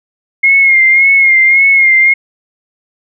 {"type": "tone with vibrato", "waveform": "sine", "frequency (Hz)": 2144, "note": "C7", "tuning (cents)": 42, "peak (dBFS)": -4, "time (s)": [0.43, 2.14], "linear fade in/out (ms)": 10, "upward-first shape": "sine", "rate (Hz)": 1.8, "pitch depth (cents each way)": 46, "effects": []}